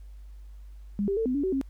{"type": "tone with pitch steps", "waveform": "sine", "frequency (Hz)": [202.9, 395.7, 448.5, 253.8, 284, 377.6, 270.3], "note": ["G#3", "G4", "A4", "B3", "C#4", "F#4", "C#4"], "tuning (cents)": [-40, 16, 33, 47, 42, 35, -44], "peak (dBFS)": -24, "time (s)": [0.99, 1.613], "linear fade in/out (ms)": 0, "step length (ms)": 89, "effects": ["added 50 Hz sine -42 dBFS peak until 1.69 s", "pink hiss -68 dBFS RMS until 1.69 s"]}